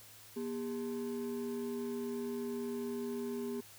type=ring-modulated tone; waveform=triangle; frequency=321.9 Hz; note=E4; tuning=41 cents flat; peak=-31 dBFS; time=0.36-3.61 s; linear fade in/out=10 ms; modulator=82 Hz; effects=added 106 Hz sine -65 dBFS peak until 3.78 s + white hiss -56 dBFS RMS until 3.78 s